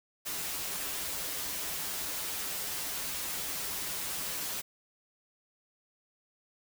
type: noise with comb filter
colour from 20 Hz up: white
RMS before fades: -36 dBFS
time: 0.25-4.62 s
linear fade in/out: 20 ms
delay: 8.6 ms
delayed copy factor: -0.65
effects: none